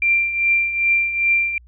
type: tone with tremolo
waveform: sine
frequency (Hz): 2368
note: D7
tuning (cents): +14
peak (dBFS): -12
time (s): 0.02-1.58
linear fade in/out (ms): 2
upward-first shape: triangle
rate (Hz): 2.5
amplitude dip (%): 70
effects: added 60 Hz sine -44 dBFS peak until 1.67 s